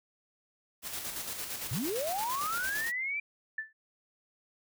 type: noise with tremolo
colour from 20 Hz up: white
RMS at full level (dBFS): -37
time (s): 0.82-2.92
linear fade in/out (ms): 50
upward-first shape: square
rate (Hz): 8.8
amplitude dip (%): 40
type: linear sweep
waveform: sine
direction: up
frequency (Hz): 92.5 to 2369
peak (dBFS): -31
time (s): 1.71-3.2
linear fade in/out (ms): 5
type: tone with exponential decay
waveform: sine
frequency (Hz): 1760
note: A6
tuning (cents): 0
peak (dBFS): -29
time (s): 3.58-3.73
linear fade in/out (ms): 5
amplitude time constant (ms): 32
effects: none